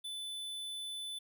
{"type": "tone", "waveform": "square", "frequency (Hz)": 3500, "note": "A7", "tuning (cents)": -10, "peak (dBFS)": -40, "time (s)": [0.04, 1.19], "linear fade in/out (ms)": 10, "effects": []}